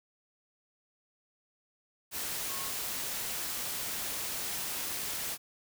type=tone in noise; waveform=sine; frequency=1091 Hz; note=C#6; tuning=28 cents flat; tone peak=-44 dBFS; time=2.47-2.73 s; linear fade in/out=50 ms; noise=white; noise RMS=-36 dBFS; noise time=2.11-5.38 s; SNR=-11 dB; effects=none